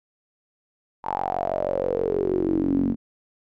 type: tone with band-pass filter sweep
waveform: sawtooth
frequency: 46.25 Hz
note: F#1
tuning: in tune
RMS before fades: -24 dBFS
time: 1.03-2.96 s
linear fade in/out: 50 ms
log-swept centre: 910 to 240 Hz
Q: 9
effects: none